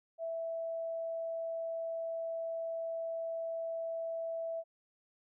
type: tone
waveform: sine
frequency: 659.3 Hz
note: E5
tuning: in tune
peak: -35 dBFS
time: 0.18-4.64 s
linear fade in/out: 50 ms
effects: none